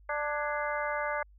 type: harmonic tone with a mistuned harmonic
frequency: 295.2 Hz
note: D4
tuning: 9 cents sharp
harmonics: 2 / 3 / 4 / 5 / 6 / 7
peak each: -34 / -36 / -37 / -38 / -39 / -39 dBFS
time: 0.09-1.23 s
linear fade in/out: 5 ms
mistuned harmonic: 6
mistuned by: -100 cents
effects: added 50 Hz sine -54 dBFS peak until 1.38 s